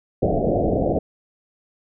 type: low-pass noise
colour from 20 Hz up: white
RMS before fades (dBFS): -20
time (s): 0.22-0.99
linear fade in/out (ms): 10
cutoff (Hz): 720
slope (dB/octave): 96
effects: none